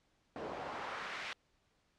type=noise with band-pass filter sweep; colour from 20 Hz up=pink; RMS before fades=-43 dBFS; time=0.36-1.33 s; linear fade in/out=0 ms; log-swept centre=480 to 2400 Hz; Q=1.2; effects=pink hiss -75 dBFS RMS until 1.98 s + low-pass 6000 Hz 12 dB/octave